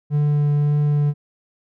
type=tone with vibrato; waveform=triangle; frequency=146.83 Hz; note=D3; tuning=in tune; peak=-13 dBFS; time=0.1-1.14 s; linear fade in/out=50 ms; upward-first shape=triangle; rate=1.8 Hz; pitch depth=10 cents each way; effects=none